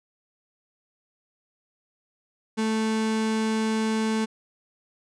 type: tone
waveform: 35% pulse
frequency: 220 Hz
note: A3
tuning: in tune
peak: -21 dBFS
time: 2.57-4.26 s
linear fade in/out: 20 ms
effects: resampled to 22050 Hz

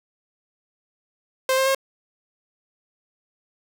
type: tone with pitch steps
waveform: sawtooth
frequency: 523.3 / 530.6 / 538 Hz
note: C5 / C5 / C5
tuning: 0 / +24 / +48 cents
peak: -14 dBFS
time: 1.49-1.748 s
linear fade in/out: 2 ms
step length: 86 ms
effects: none

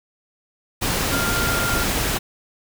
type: tone in noise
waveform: sine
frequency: 1396.9 Hz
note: F6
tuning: in tune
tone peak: -24 dBFS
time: 1.11-1.84 s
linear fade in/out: 20 ms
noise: pink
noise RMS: -22 dBFS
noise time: 0.81-2.19 s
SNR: -5 dB
effects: none

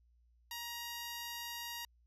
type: tone with low-pass filter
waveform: 10% pulse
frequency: 945 Hz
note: A#5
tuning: 23 cents sharp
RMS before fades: -44 dBFS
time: 0.51-1.85 s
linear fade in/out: 2 ms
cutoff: 12000 Hz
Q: 2.6
effects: added 59 Hz sine -66 dBFS peak until 2.06 s

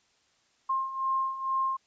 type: beating tone pair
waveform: sine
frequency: 1061 / 1063.2 Hz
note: C6 / C6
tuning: +24 / +27 cents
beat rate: 2.2 Hz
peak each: -33 / -28 dBFS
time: 0.69-1.77 s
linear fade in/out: 10 ms
effects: white hiss -68 dBFS RMS until 1.86 s + resampled to 16000 Hz

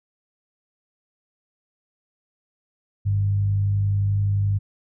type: tone with frequency modulation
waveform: sine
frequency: 100.1 Hz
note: G2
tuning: 37 cents sharp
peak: -18 dBFS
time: 3.05-4.59 s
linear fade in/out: 20 ms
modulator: 51.5 Hz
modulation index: 0.28
effects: none

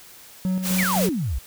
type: tone with tremolo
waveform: triangle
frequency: 185.8 Hz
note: F#3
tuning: 7 cents sharp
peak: -18 dBFS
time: 0.45-1.09 s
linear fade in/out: 0 ms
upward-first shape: square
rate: 3.9 Hz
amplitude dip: 45%
type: noise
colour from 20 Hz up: white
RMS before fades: -27 dBFS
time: 0.62-1.1 s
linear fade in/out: 50 ms
type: exponential sweep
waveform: sine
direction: down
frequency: 2489 to 52.2 Hz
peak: -22 dBFS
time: 0.78-1.39 s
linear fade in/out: 10 ms
effects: white hiss -46 dBFS RMS until 1.46 s

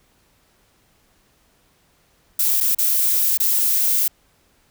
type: noise with dropouts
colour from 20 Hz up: violet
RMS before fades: -18 dBFS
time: 2.39-4.08 s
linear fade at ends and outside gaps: 5 ms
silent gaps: 2.604-2.608 / 2.749-2.785 / 3.375-3.4 s
effects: pink hiss -60 dBFS RMS until 4.7 s

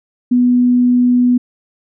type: tone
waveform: sine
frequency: 246.5 Hz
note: B3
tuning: 3 cents flat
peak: -8 dBFS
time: 0.31-1.38 s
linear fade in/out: 10 ms
effects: none

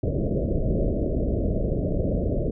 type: low-pass noise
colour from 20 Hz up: pink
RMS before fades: -24 dBFS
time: 0.03-2.51 s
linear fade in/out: 5 ms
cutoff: 640 Hz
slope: 96 dB/octave
effects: none

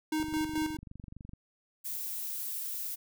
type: tone with tremolo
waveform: square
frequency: 311.1 Hz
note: D#4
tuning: in tune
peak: -29 dBFS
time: 0.12-0.77 s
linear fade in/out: 5 ms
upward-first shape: square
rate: 4.6 Hz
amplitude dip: 55%
type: click train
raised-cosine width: 5 ms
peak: -33 dBFS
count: 28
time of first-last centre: 0.2-1.334 s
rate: 23.8 Hz
type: noise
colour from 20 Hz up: violet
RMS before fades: -37 dBFS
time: 1.84-2.96 s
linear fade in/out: 20 ms
effects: none

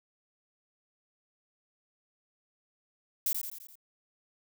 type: noise with echo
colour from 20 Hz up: violet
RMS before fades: -29 dBFS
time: 3.26-3.33 s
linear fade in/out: 2 ms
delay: 85 ms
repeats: 5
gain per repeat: -5 dB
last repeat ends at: 3.755 s
effects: none

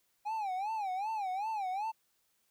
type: tone with vibrato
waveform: triangle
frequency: 810 Hz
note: G#5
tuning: 43 cents flat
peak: -31 dBFS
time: 0.25-1.92 s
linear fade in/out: 20 ms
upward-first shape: sine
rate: 2.6 Hz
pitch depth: 170 cents each way
effects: white hiss -75 dBFS RMS until 2.5 s

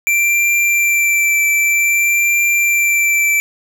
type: tone with vibrato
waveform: square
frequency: 2349 Hz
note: D7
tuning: in tune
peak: -12 dBFS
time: 0.07-3.4 s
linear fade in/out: 0 ms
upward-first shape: triangle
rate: 0.53 Hz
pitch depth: 16 cents each way
effects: none

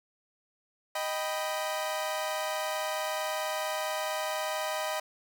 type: chord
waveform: sawtooth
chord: Eb augmented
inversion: none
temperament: equal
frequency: 622.3 / 784 / 987.8 Hz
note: Eb5 / G5 / B5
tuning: 0 / 0 / 0 cents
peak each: -29 / -33 / -33 dBFS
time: 0.95-5 s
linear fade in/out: 5 ms
effects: none

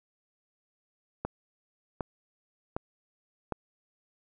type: click train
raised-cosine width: 1 ms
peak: -17 dBFS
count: 4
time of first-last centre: 1.25-3.523 s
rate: 1.32 Hz
effects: none

